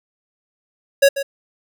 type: tone with echo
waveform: square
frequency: 554.4 Hz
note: C#5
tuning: in tune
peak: -9 dBFS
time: 1.02-1.09 s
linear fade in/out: 10 ms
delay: 140 ms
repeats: 1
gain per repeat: -12 dB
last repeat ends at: 1.23 s
effects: none